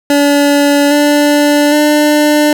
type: tone with pitch steps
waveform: 25% pulse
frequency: 286.7 / 292.6 / 298.5 Hz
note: D4 / D4 / D4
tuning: -42 / -6 / +28 cents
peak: -3 dBFS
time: 0.1-2.53 s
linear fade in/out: 2 ms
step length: 810 ms
effects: none